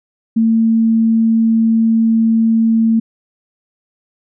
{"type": "tone", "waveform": "sine", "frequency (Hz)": 225.4, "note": "A3", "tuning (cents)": 42, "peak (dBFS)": -9, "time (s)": [0.36, 3], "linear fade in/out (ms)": 10, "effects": []}